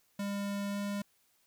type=tone with pitch glide; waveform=square; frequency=201.1 to 202.3 Hz; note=G3 to G#3; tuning=+44 to -45 cents; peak=-34 dBFS; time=0.19-1.02 s; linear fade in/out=5 ms; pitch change=+11 cents; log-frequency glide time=0.69-0.78 s; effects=white hiss -71 dBFS RMS until 1.46 s